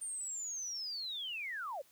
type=linear sweep; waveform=sine; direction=down; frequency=8980 to 493.9 Hz; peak=-38 dBFS; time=0.01-1.82 s; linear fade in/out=10 ms; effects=white hiss -66 dBFS RMS until 1.91 s